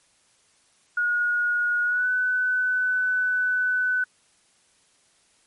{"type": "tone with pitch glide", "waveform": "sine", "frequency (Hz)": [1444, 1500.1], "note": ["F#6", "F#6"], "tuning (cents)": [-43, 23], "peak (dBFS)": -20, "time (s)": [0.97, 4.04], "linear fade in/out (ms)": 5, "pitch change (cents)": 66, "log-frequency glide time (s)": [1.84, 2.09], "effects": ["white hiss -62 dBFS RMS until 5.46 s", "MP3 48 kbps"]}